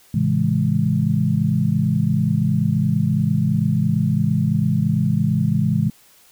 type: chord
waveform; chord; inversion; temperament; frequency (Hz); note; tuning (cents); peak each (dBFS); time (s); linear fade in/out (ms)
sine; A major seventh; none; equal with one note detuned; 110 / 135.82 / 164.81 / 207.7; A2 / C#3 / E3 / G#3; 0 / -35 / 0 / 0; -23 / -21 / -20 / -21; 0.14-5.9; 5
effects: white hiss -52 dBFS RMS until 6.31 s